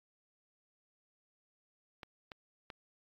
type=clicks; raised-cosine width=0.3 ms; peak=-29 dBFS; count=3; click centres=2.032 / 2.318 / 2.702 s; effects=AAC 64 kbps